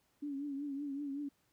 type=tone with vibrato; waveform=sine; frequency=282.7 Hz; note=C#4; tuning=34 cents sharp; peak=-37 dBFS; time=0.22-1.29 s; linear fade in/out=10 ms; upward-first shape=triangle; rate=5.3 Hz; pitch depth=80 cents each way; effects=pink hiss -75 dBFS RMS until 1.52 s + high-pass 60 Hz 12 dB/octave